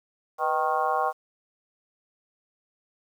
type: harmonic tone with a mistuned harmonic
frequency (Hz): 155.56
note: D#3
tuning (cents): 0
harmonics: 3 / 4 / 5 / 6 / 7 / 8 / 9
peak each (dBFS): -32 / -31 / -26 / -35 / -27 / -37 / -35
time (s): 0.38-1.13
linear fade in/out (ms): 50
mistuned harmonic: 3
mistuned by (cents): +86
effects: 9-bit